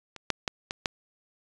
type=clicks; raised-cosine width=0.2 ms; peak=-24 / -6 / -10 / -14 / -8 dBFS; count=5; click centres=0.163 / 0.303 / 0.478 / 0.709 / 0.858 s; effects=resampled to 22050 Hz